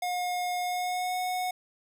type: tone with pitch glide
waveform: square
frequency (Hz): 718 to 732.2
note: F5 to F#5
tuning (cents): +48 to -18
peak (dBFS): -29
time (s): 0.02-1.51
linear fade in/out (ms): 5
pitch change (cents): +34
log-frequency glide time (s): 0.6-1.17
effects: none